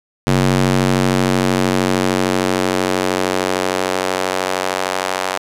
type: tone with high-pass filter sweep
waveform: square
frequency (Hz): 46.54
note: F#1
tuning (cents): +11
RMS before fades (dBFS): -17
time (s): 0.27-5.38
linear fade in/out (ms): 0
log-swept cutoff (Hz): 150 to 720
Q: 1.1
effects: low-pass 11000 Hz 12 dB/octave